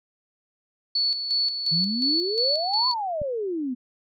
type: tone with tremolo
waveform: sine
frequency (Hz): 4435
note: C#8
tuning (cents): 0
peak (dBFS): -20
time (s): 0.95-2.94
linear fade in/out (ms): 5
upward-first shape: square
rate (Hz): 2.8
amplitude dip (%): 55
type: exponential two-way sweep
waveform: sine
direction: up then down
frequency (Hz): 154.7 to 1035 to 240.2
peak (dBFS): -25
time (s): 1.71-3.75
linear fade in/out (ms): 20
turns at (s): 2.88
type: click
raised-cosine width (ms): 5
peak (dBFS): -22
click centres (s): 3.217
effects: none